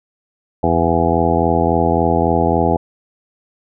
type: harmonic tone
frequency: 83.6 Hz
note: E2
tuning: 25 cents sharp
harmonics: 1 / 2 / 3 / 4 / 5 / 6 / 8 / 9 / 10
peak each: -21 / -21 / -21 / -21 / -21 / -21 / -21 / -21 / -21 dBFS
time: 0.63-2.77 s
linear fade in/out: 5 ms
effects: none